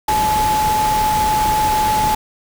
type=tone in noise; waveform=sine; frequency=857 Hz; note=A5; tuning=46 cents flat; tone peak=-14 dBFS; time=0.08-2.15 s; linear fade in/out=5 ms; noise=pink; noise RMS=-23 dBFS; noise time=0.08-2.15 s; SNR=+6 dB; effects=none